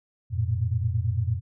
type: tone cluster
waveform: sine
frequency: 88.5 / 109.9 / 118.8 Hz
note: F2 / A2 / A#2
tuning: +23 / -2 / +33 cents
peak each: -27 dBFS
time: 0.3-1.41 s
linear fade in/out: 50 ms
effects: none

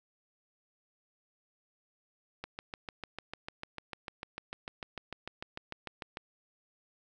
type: click train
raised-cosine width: 0.3 ms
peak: -23 dBFS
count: 26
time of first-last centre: 2.44-6.171 s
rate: 6.7 Hz
effects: none

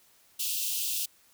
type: high-pass noise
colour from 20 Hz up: white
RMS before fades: -31 dBFS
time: 0.39-1.06 s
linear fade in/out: 10 ms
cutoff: 2600 Hz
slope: 96 dB/octave
effects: white hiss -62 dBFS RMS until 1.33 s

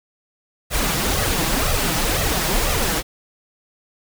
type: noise with flanger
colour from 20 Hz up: pink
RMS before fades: -20 dBFS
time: 0.7-3.03 s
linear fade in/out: 50 ms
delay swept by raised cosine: 1.5 to 6.3 ms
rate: 2 Hz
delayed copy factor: +0.75
effects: none

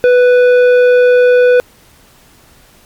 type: tone with tanh clipping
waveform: triangle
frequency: 495 Hz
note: B4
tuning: 4 cents sharp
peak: -6 dBFS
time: 0.04-1.6 s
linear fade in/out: 0 ms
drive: 14 dB
effects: pink hiss -45 dBFS RMS until 2.85 s + MP3 96 kbps

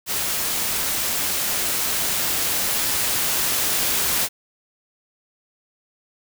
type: noise with level ramp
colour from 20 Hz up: white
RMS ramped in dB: -24 to -21 dBFS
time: 0.06-4.29 s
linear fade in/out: 50 ms
effects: none

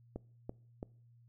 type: click train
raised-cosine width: 2 ms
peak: -27 dBFS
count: 3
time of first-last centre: 0.16-0.829 s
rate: 2.99 Hz
effects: noise-tail reverb RT60 0.5 s tail -23 dB re dry + added 118 Hz sine -60 dBFS peak until 1.28 s

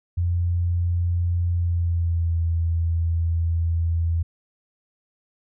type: tone with pitch glide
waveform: sine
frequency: 87 to 83.36 Hz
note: F2 to E2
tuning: -6 to +20 cents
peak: -19 dBFS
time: 0.17-4.23 s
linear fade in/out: 10 ms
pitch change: -74 cents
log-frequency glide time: 1.5-2.39 s
effects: none

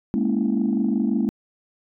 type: chord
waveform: sine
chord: A# half-diminished seventh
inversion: third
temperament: equal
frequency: 207.7 / 233.1 / 277.2 / 329.6 Hz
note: G#3 / A#3 / C#4 / E4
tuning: 0 / 0 / 0 / 0 cents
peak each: -22 / -22 / -25 / -27 dBFS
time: 0.14-1.29 s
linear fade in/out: 0 ms
effects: tanh soft clip ceiling -12 dBFS

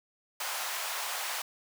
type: high-pass noise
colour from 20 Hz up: pink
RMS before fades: -35 dBFS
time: 0.4-1.42 s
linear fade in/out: 5 ms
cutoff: 710 Hz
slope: 24 dB/octave
effects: none

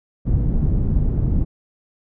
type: low-pass noise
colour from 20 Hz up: pink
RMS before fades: -18 dBFS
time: 0.25-1.45 s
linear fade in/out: 20 ms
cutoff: 170 Hz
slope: 12 dB/octave
effects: none

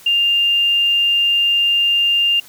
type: tone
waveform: sine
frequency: 2800 Hz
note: F7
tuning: 4 cents sharp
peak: -12 dBFS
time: 0.06-2.4 s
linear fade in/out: 5 ms
effects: white hiss -43 dBFS RMS until 2.48 s

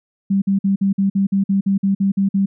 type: tone bursts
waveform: sine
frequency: 196 Hz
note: G3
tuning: in tune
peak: -13 dBFS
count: 13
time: 0.3-2.46 s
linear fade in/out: 10 ms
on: 120 ms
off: 50 ms
effects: none

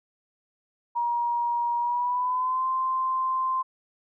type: tone with pitch glide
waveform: sine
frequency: 950 to 1042 Hz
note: A#5 to C6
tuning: +33 to -7 cents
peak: -23 dBFS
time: 0.95-3.63 s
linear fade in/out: 20 ms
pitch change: +160 cents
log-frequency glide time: 1.78-2.66 s
effects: none

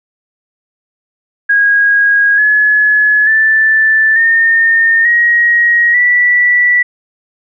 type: tone with pitch steps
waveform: sine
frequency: 1642 / 1700.9 / 1761.9 / 1825.1 / 1890.5 / 1958.3 Hz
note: G#6 / G#6 / A6 / A#6 / A#6 / B6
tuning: -20 / +41 / +2 / -37 / +24 / -15 cents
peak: -6 dBFS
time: 1.49-6.83 s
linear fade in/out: 10 ms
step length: 890 ms
effects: none

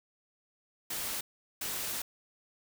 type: noise bursts at uneven times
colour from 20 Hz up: white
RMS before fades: -36 dBFS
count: 2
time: 0.9-1.21 / 1.61-2.02 s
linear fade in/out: 5 ms
effects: none

